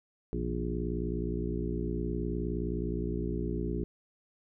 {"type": "harmonic tone with a mistuned harmonic", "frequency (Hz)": 59.4, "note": "A#1", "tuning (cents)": 33, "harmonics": [1, 2, 3, 4, 5, 6, 7], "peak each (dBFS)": [-35, -41, -37, -39, -40, -38, -39], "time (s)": [0.33, 3.84], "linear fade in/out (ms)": 0, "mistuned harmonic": 3, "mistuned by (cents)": -88, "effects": []}